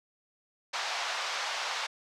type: band-pass noise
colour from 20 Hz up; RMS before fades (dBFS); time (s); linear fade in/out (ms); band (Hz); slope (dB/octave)
pink; -34; 0.73-1.87; 10; 720 to 5800; 24
effects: none